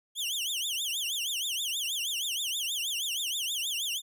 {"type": "tone with vibrato", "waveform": "sawtooth", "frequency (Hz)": 3160, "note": "G7", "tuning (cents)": 13, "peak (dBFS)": -27, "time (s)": [0.15, 4.02], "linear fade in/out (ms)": 50, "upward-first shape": "triangle", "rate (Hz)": 6.3, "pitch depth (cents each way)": 280, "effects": []}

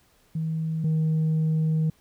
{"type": "tone pair in turn", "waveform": "sine", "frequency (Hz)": [160, 157.89], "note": ["D#3", "D#3"], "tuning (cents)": [49, 26], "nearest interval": "unison", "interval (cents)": 23, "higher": "first", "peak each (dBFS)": [-24, -18], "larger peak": "second", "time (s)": [[0.35, 0.84], [0.84, 1.9]], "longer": "second", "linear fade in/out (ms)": 5, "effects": ["tanh soft clip ceiling -19 dBFS", "pink hiss -62 dBFS RMS until 2 s"]}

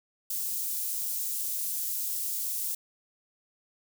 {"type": "high-pass noise", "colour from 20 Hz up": "white", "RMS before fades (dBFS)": -32, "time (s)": [0.3, 2.75], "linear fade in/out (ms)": 5, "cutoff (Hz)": 8000, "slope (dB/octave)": 12, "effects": []}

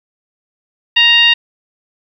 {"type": "tone with frequency modulation", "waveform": "sine", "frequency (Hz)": 2794, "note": "F7", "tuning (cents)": 0, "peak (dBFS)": -6, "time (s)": [0.96, 1.34], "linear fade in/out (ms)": 10, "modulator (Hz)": 922, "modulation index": 1, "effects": ["8-bit"]}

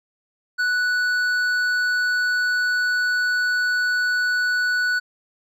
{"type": "tone with hard clipping", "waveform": "sine", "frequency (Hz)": 1480, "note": "F#6", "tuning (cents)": 0, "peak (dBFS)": -20, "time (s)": [0.58, 5], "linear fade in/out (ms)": 20, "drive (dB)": 7, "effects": []}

